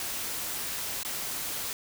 white noise with dropouts, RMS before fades -34 dBFS, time 0-1.73 s, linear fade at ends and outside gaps 1 ms, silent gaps 1.032-1.049 s, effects none

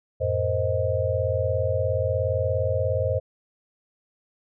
sine tone cluster, 90.4 / 110.3 / 468 / 525 / 626 Hz, F#2 / A2 / A#4 / C5 / D#5, -40 / +5 / +7 / +6 / +10 cents, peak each -27 / -29 / -33 / -25 / -28 dBFS, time 0.2-3.2 s, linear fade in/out 20 ms, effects none

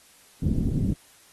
white low-pass noise, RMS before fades -24 dBFS, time 0.42-0.94 s, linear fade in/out 10 ms, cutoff 240 Hz, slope 24 dB/octave, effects white hiss -55 dBFS RMS until 1.32 s + AAC 32 kbps

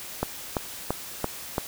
click train, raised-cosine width 1 ms, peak -10 dBFS, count 5, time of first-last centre 0.23-1.581 s, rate 2.96 Hz, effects white hiss -39 dBFS RMS until 1.67 s

